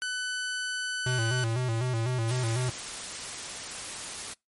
sawtooth tone, 1500 Hz, F#6, 23 cents sharp, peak -26 dBFS, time 0.02-1.44 s, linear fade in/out 0 ms
square tone with vibrato, 120 Hz, B2, 49 cents flat, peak -27 dBFS, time 1.06-2.7 s, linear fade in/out 5 ms, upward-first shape square, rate 4 Hz, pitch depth 94 cents each way
white noise, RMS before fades -37 dBFS, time 2.28-4.34 s, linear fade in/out 10 ms
effects noise-tail reverb RT60 0.2 s tail -25 dB re dry + MP3 48 kbps

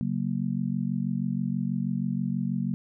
sine chord, F# major, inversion second, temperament just, 138.75 / 185 / 231.2 Hz, C#3 / F#3 / A#3, +2 / 0 / -14 cents, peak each -31 / -29 / -30 dBFS, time 0.01-2.74 s, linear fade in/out 0 ms, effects none

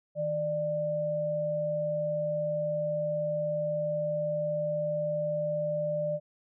sine tone pair together, 157.5 / 594.6 Hz, D#3 / D5, +21 / +21 cents, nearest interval octave + major seventh, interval 2300 cents, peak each -36 / -28 dBFS, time 0.15-6.2 s, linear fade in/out 50 ms, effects none

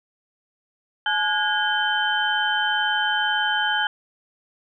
sine tone cluster, 851 / 1455 / 1637 / 3087 Hz, G#5 / F#6 / G#6 / G7, +42 / -29 / -25 / -27 cents, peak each -25 dBFS, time 1.06-3.87 s, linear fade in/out 2 ms, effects none

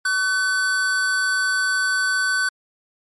square tone pair together, 1134.5 / 1513 Hz, C#6 / F#6, +40 / +38 cents, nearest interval perfect fourth, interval 498 cents, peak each -31 / -19 dBFS, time 0.05-2.49 s, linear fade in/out 5 ms, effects MP3 48 kbps

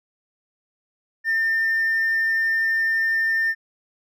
triangle tone with hard clipping, 1803 Hz, A6, 42 cents sharp, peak -18 dBFS, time 1.24-3.55 s, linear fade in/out 50 ms, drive 2 dB, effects none

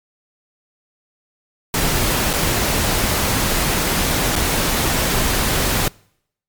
pink noise with dropouts, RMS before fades -18 dBFS, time 1.74-5.88 s, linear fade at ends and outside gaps 1 ms, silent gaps 2.331-2.336 / 4.356-4.361 s, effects noise-tail reverb RT60 0.7 s tail -26 dB re dry + MP3 96 kbps

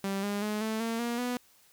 sawtooth tone with pitch steps, 195.9 / 203.5 / 211.4 / 219.6 / 228.2 / 237 / 246.2 Hz, G3 / G#3 / G#3 / A3 / A#3 / A#3 / B3, -1 / -35 / +31 / -3 / -37 / +29 / -5 cents, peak -26 dBFS, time 0.04-1.37 s, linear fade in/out 2 ms, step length 190 ms, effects white hiss -62 dBFS RMS until 1.72 s

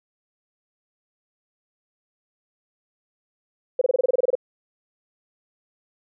sine tone bursts, 510 Hz, C5, 44 cents flat, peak -15 dBFS, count 12, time 3.79-4.353 s, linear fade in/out 5 ms, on 24 ms, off 25 ms, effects none

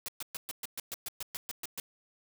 white noise bursts, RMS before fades -38 dBFS, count 13, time 0.06-1.799 s, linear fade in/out 0 ms, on 23 ms, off 120 ms, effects none

